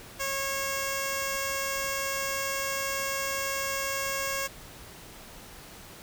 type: tone with notch filter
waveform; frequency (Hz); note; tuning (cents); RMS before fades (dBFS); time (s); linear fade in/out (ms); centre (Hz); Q
5% pulse; 546; C#5; -26; -31; 0.19-4.48; 20; 4000; 1.2
effects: pink hiss -47 dBFS RMS until 6.02 s

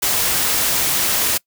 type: noise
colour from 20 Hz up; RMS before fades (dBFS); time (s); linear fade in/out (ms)
white; -18; 0.02-1.38; 10
effects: noise-tail reverb RT60 0.1 s tail -23 dB re dry

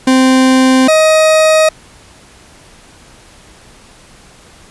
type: tone pair in turn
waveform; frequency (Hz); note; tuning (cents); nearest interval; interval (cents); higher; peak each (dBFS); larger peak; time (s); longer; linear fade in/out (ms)
40% pulse; 260.2 / 629; C4 / D#5; -9 / +19; octave + minor third; 1528; second; -5; neither; 0.07-0.88 / 0.88-1.69; neither; 5
effects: pink hiss -41 dBFS RMS until 4.7 s + resampled to 24000 Hz

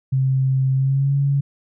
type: tone with pitch glide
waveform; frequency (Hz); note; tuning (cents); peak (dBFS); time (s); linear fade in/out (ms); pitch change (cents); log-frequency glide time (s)
sine; 132.6 to 139.92; C3 to C#3; +23 to +17; -15; 0.12-1.41; 10; +94; 0.74-1.15
effects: none

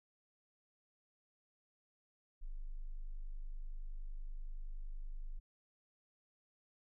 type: tone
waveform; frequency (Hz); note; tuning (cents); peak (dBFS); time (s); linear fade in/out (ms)
sine; 25.31; G#0; -44; -40; 2.41-5.4; 20
effects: none

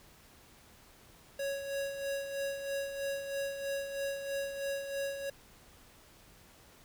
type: tone with tremolo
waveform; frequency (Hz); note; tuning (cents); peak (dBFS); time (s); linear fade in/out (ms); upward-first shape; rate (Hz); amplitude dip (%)
square; 554.4; C#5; 0; -33; 1.39-5.3; 5; sine; 3.1; 55
effects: pink hiss -59 dBFS RMS until 6.84 s

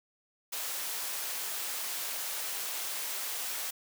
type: high-pass noise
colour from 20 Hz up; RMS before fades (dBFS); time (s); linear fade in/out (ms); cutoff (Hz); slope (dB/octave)
white; -36; 0.52-3.71; 10; 480; 12
effects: none

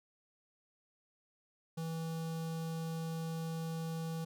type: tone with notch filter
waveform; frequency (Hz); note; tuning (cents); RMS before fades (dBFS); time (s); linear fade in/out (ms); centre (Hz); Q
square; 163.1; E3; -18; -39; 1.77-4.25; 10; 2000; 1.4
effects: none

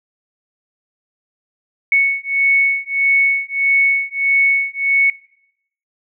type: beating tone pair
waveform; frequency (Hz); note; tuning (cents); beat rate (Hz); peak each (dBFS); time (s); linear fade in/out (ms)
sine; 2213 / 2214.6; C#7 / C#7; -3 / -2; 1.6; -15; 1.92-5.1; 2
effects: noise-tail reverb RT60 0.8 s tail -23 dB re dry

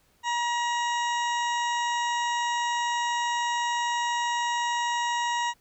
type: harmonic tone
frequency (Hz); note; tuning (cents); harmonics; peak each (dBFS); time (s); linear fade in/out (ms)
953; A#5; +38; 1 / 2 / 3 / 4 / 6 / 7 / 8; -26 / -32 / -36 / -38 / -42 / -43 / -44; 0.23-5.54; 50
effects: pink hiss -65 dBFS RMS until 5.6 s

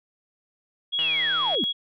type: tone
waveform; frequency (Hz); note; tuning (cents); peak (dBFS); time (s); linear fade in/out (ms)
sine; 3322; G#7; 0; -23; 0.92-1.73; 20
type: linear sweep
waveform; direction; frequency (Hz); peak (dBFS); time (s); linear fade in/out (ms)
sine; down; 2960 to 179.1; -25; 0.99-1.64; 0
type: click train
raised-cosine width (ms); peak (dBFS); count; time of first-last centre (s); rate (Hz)
0.3; -23; 90; 0.99-1.55; 159
effects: none

